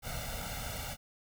pink noise with comb filter, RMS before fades -39 dBFS, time 0.02-0.97 s, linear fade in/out 50 ms, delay 1.4 ms, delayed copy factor +0.9, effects none

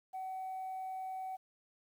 sine tone, 755 Hz, F#5, 35 cents sharp, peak -37 dBFS, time 0.13-1.37 s, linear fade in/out 20 ms, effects tanh soft clip ceiling -36 dBFS + 11-bit

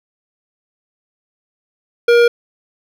triangle tone with hard clipping, 473.9 Hz, A#4, 28 cents sharp, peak -9 dBFS, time 2.08-2.28 s, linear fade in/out 5 ms, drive 18 dB, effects none

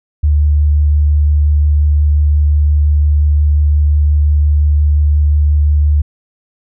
sine tone with vibrato, 74.1 Hz, D2, 16 cents sharp, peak -7 dBFS, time 0.23-6.02 s, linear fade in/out 10 ms, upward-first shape triangle, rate 5.7 Hz, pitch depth 11 cents each way, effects none

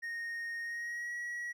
triangle tone with pitch glide, 1856 to 1918.1 Hz, A#6 to A#6, -8 to +49 cents, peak -35 dBFS, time 0.02-1.53 s, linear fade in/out 20 ms, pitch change +57 cents, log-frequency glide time 0.62-1.13 s, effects none

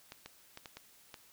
clicks, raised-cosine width 0.2 ms, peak -28 dBFS, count 6, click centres 0.121 / 0.26 / 0.574 / 0.658 / 0.77 / 1.142 s, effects white hiss -62 dBFS RMS until 1.32 s

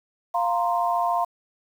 sine chord, F suspended fourth, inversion none, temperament equal, 698.5 / 932.3 / 1046.5 Hz, F5 / Bb5 / C6, 0 / 0 / 0 cents, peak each -23 / -26 / -26 dBFS, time 0.34-1.25 s, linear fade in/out 10 ms, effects 8-bit

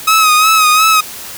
sawtooth tone with vibrato, 1269 Hz, D#6, 34 cents sharp, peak -3 dBFS, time 0.07-1.01 s, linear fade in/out 10 ms, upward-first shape sine, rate 2.8 Hz, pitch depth 50 cents each way, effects white hiss -28 dBFS RMS until 1.37 s

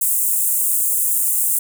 pink high-pass noise, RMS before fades -18 dBFS, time 0.01-1.59 s, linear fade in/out 5 ms, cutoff 7900 Hz, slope 48 dB/octave, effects none

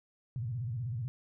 sine tone with vibrato, 118.8 Hz, A#2, 33 cents sharp, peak -33 dBFS, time 0.36-1.08 s, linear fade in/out 0 ms, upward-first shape square, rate 16 Hz, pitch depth 160 cents each way, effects none

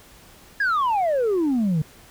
sine exponential sweep, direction down, 1700 to 147.1 Hz, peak -16 dBFS, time 0.6-1.82 s, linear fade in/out 5 ms, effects tanh soft clip ceiling -17 dBFS + pink hiss -49 dBFS RMS until 2.1 s

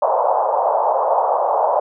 pink band-pass noise, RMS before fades -17 dBFS, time 0.02-1.8 s, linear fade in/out 5 ms, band 540 to 1000 Hz, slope 48 dB/octave, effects none

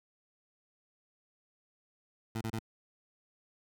20% pulse tone bursts, 111.9 Hz, A2, 30 cents sharp, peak -29 dBFS, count 3, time 2.35-2.592 s, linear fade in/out 5 ms, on 62 ms, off 28 ms, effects none

